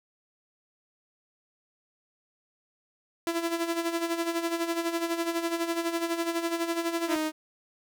sawtooth tone with tremolo, 335.6 Hz, E4, 31 cents sharp, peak -21 dBFS, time 3.27-7.16 s, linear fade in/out 0 ms, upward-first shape sine, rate 12 Hz, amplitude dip 65%
sawtooth tone, 311.1 Hz, D#4, in tune, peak -23 dBFS, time 7.07-7.32 s, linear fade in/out 50 ms
effects none

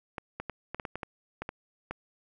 clicks, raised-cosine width 0.5 ms, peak -20 dBFS, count 11, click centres 0.182 / 0.4 / 0.497 / 0.746 / 0.798 / 0.852 / 0.956 / 1.032 / 1.42 / 1.491 / 1.91 s, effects none

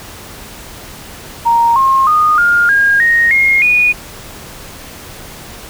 sine tone with pitch steps, 932.3 / 1070.9 / 1230.2 / 1413.1 / 1623.2 / 1864.6 / 2142 / 2460 Hz, A#5 / C6 / D#6 / F6 / G#6 / A#6 / C7 / D#7, 0 / +40 / -20 / +20 / -40 / 0 / +40 / -20 cents, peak -7 dBFS, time 1.45-3.93 s, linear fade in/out 20 ms, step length 310 ms, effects pink hiss -32 dBFS RMS until 5.69 s

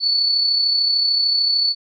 sine tone with amplitude modulation, 4455 Hz, C#8, 8 cents sharp, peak -13 dBFS, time 0-1.75 s, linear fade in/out 50 ms, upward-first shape sine, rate 33.4 Hz, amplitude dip 40%, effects none

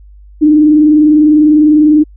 sine tone with vibrato, 302.8 Hz, D#4, 47 cents flat, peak -3 dBFS, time 0.41-2.04 s, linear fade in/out 20 ms, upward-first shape sine, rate 20 Hz, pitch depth 54 cents each way, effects added 50 Hz sine -34 dBFS peak until 2.16 s

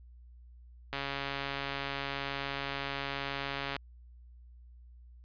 click train, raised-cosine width 0.3 ms, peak -19 dBFS, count 395, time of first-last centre 0.93-3.765 s, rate 139 Hz, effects added 60 Hz sine -51 dBFS peak until 5.24 s + resampled to 11025 Hz

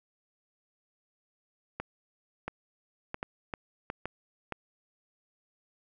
clicks, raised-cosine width 0.5 ms, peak -19 dBFS, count 8, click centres 1.8 / 2.48 / 3.144 / 3.229 / 3.538 / 3.901 / 4.056 / 4.523 s, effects none

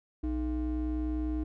triangle ring-modulated tone, 185 Hz, F#3, in tune, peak -24 dBFS, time 0.23-1.44 s, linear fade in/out 10 ms, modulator 125 Hz, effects none

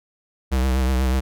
square tone with vibrato, 64.8 Hz, C2, 16 cents flat, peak -18 dBFS, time 0.51-1.21 s, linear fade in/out 20 ms, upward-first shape triangle, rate 8.2 Hz, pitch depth 60 cents each way, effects none

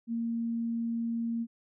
sine tone, 231.3 Hz, A#3, 13 cents flat, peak -29 dBFS, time 0.07-1.47 s, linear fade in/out 50 ms, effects none

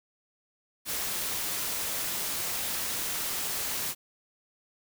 white noise, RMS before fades -32 dBFS, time 0.85-3.95 s, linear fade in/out 50 ms, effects none

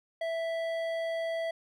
triangle tone with hard clipping, 659.3 Hz, E5, in tune, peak -32 dBFS, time 0.21-1.51 s, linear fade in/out 5 ms, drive 14 dB, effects none

